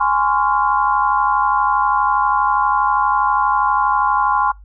sine chord, Db major seventh, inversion second, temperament equal with one note detuned, 830.6 / 1036.3 / 1108.7 / 1396.9 Hz, Ab5 / C6 / Db6 / F6, 0 / -17 / 0 / 0 cents, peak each -18 / -17 / -20 / -23 dBFS, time 0-4.52 s, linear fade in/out 10 ms, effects noise-tail reverb RT60 0.2 s tail -24 dB re dry + added 50 Hz sine -38 dBFS peak until 4.64 s

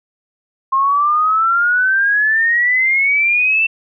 sine exponential sweep, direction up, 1062 to 2687 Hz, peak -11 dBFS, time 0.72-3.67 s, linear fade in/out 10 ms, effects none

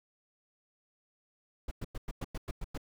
brown noise bursts, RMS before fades -36 dBFS, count 9, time 1.68-2.777 s, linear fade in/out 5 ms, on 33 ms, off 100 ms, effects none

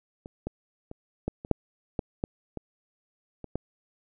clicks, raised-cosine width 2 ms, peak -27 / -18 / -26 / -15 / -25 / -7 / -14 / -14 / -21 / -25 / -16 dBFS, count 11, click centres 0.259 / 0.47 / 0.914 / 1.28 / 1.449 / 1.513 / 1.992 / 2.239 / 2.573 / 3.443 / 3.556 s, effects none

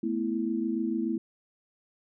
sine chord, A suspended second, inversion none, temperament equal, 220 / 246.9 / 329.6 Hz, A3 / B3 / E4, 0 / 0 / 0 cents, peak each -31 / -32 / -30 dBFS, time 0.03-1.18 s, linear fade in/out 5 ms, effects none

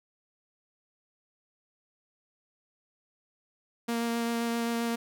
sawtooth tone with vibrato, 233.1 Hz, A#3, in tune, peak -24 dBFS, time 3.88-4.96 s, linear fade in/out 10 ms, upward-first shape sine, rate 7.6 Hz, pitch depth 10 cents each way, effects none

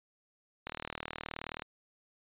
click train, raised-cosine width 0.3 ms, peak -21 dBFS, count 38, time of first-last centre 0.67-1.621 s, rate 38.9 Hz, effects resampled to 8000 Hz

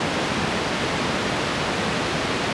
pink band-pass noise, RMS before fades -24 dBFS, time 0-2.53 s, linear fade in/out 5 ms, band 140 to 3900 Hz, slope 12 dB/octave, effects resampled to 24000 Hz

